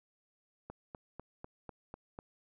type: click train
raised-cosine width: 1 ms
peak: -30 dBFS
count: 7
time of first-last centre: 0.7-2.189 s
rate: 4.03 Hz
effects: none